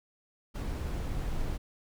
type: noise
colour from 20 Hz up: brown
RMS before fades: -33 dBFS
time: 0.54-1.58 s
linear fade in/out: 20 ms
effects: none